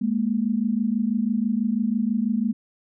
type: tone pair together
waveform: sine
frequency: 209.2 / 235.3 Hz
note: G#3 / A#3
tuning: +13 / +16 cents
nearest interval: major second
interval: 203 cents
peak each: -23 dBFS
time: 0.01-2.53 s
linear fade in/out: 10 ms
effects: none